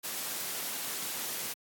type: noise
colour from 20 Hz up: white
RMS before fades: -36 dBFS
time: 0.03-1.54 s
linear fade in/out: 20 ms
effects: high-pass 150 Hz 12 dB/octave + AAC 64 kbps